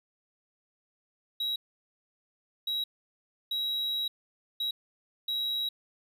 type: tone bursts at uneven times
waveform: triangle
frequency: 3860 Hz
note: B7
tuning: 40 cents flat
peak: -27 dBFS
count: 5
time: 1.4-1.56 / 2.67-2.84 / 3.51-4.08 / 4.6-4.71 / 5.28-5.69 s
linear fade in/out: 5 ms
effects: none